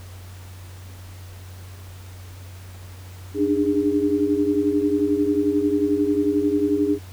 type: tone cluster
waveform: sine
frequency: 291.3 / 302.5 / 408.5 Hz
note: D4 / D#4 / G#4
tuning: -14 / -49 / -29 cents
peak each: -22 dBFS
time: 3.34-6.99 s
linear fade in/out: 50 ms
effects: added 92 Hz sine -37 dBFS peak until 7.12 s + pink hiss -47 dBFS RMS until 7.12 s